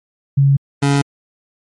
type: tone pair in turn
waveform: sine / 25% pulse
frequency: 138.59 / 140.85 Hz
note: C#3 / C#3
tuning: 0 / +28 cents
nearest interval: unison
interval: 28 cents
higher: second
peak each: -8 dBFS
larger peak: neither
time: 0.37-0.57 / 0.82-1.02 s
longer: neither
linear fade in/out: 10 ms
effects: MP3 48 kbps